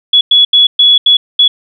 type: tone bursts at uneven times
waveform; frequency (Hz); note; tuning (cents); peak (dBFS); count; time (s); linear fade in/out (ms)
sine; 3385; G#7; +32; -3; 6; 0.13-0.21 / 0.31-0.45 / 0.53-0.67 / 0.79-0.98 / 1.06-1.17 / 1.39-1.48; 5
effects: none